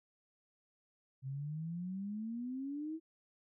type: exponential sweep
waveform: sine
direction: up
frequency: 130.1 to 327.7 Hz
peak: -38 dBFS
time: 1.22-3 s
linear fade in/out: 50 ms
effects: none